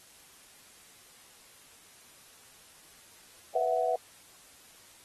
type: chord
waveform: sine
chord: B suspended fourth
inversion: none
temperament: equal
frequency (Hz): 493.9 / 659.3 / 740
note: B4 / E5 / F#5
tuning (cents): 0 / 0 / 0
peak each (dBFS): -31 / -29 / -30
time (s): 3.55-3.96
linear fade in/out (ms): 5
effects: white hiss -56 dBFS RMS until 5.04 s + AAC 32 kbps